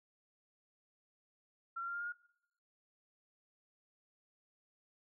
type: tone with pitch steps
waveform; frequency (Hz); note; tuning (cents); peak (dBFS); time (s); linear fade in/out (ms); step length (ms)
sine; 1362 / 1375.4 / 1389 / 1402.7 / 1416.6 / 1430.5; F6 / F6 / F6 / F6 / F6 / F6; -44 / -27 / -10 / +7 / +24 / +41; -38; 1.76-2.126; 10; 61
effects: noise-tail reverb RT60 0.9 s tail -25 dB re dry